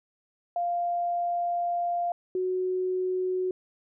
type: tone pair in turn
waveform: sine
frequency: 697 / 369.2 Hz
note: F5 / F#4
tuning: -4 / -4 cents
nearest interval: major seventh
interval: 1100 cents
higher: first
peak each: -25 / -25 dBFS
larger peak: neither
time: 0.56-2.12 / 2.35-3.51 s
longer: first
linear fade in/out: 2 ms
effects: none